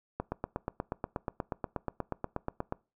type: click train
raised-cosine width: 1 ms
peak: -18 dBFS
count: 22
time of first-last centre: 0.2-2.724 s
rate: 8.32 Hz
effects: noise-tail reverb RT60 0.3 s tail -23 dB re dry